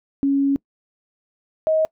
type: tone pair in turn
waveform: sine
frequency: 277.2 / 631.3 Hz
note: C#4 / D#5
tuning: 0 / +25 cents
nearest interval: octave + major second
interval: 1425 cents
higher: second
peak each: -15 dBFS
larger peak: neither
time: 0.23-0.56 / 1.67-1.85 s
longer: first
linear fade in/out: 0 ms
effects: noise-tail reverb RT60 0.1 s tail -24 dB re dry